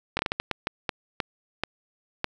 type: slowing click train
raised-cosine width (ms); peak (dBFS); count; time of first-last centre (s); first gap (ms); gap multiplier
0.3; -9; 12; 0.17-2.244; 21; 1.4
effects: 8-bit